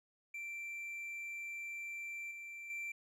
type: tone with level steps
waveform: triangle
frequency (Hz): 2349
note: D7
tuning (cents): 0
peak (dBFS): -40 / -44 / -38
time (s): 0.34-2.92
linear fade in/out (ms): 5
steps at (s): 2.31 / 2.7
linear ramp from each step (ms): 2
effects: none